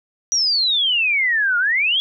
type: exponential two-way sweep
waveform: sine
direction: down then up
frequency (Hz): 5890 to 1396.9 to 3408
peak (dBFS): -15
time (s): 0.32-2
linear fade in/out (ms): 0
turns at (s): 1.58
effects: none